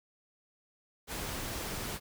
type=noise; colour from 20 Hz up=pink; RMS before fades=-38 dBFS; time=1.07-2 s; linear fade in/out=50 ms; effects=none